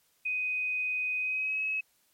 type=tone with pitch glide; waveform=sine; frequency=2501 to 2568 Hz; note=D#7 to E7; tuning=+8 to -46 cents; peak=-28 dBFS; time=0.25-1.81 s; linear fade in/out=10 ms; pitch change=+46 cents; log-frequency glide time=1.19-1.63 s; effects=white hiss -69 dBFS RMS until 2.13 s + MP3 64 kbps